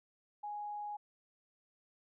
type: tone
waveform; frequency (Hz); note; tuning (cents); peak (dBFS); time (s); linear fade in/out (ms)
sine; 830.6; G#5; 0; -39; 0.43-0.97; 10
effects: none